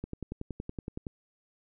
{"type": "click train", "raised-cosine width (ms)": 3, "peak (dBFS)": -23, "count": 12, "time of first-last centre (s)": [0.04, 1.068], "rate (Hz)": 10.7, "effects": []}